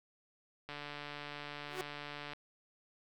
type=click train; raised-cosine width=0.3 ms; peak=-28 dBFS; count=241; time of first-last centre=0.69-2.334 s; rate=146 Hz
type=tone with exponential growth; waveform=sawtooth; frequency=371.3 Hz; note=F#4; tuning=6 cents sharp; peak=-30 dBFS; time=1.64-1.81 s; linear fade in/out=0 ms; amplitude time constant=35 ms
effects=none